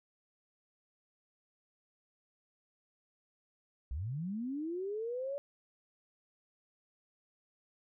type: linear sweep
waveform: sine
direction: up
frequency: 56.8 to 574 Hz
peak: -35 dBFS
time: 3.91-5.38 s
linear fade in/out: 0 ms
effects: none